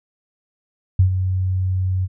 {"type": "tone with ADSR envelope", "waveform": "sine", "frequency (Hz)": 93.1, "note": "F#2", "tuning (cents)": 11, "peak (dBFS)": -8, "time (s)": [0.99, 2.08], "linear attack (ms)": 5, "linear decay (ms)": 100, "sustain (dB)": -9, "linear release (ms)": 40, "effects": []}